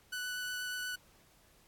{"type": "tone with vibrato", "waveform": "sawtooth", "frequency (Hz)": 1487, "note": "F#6", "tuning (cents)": 8, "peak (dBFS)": -33, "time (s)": [0.12, 0.96], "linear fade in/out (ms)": 10, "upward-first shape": "triangle", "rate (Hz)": 8.3, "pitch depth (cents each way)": 10, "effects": ["pink hiss -65 dBFS RMS until 1.67 s", "AAC 64 kbps"]}